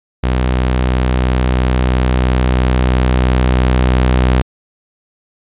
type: tone with level ramp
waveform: sawtooth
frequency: 63 Hz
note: B1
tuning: 35 cents sharp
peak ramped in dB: -8 to -5 dBFS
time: 0.23-4.42 s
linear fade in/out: 10 ms
effects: resampled to 8000 Hz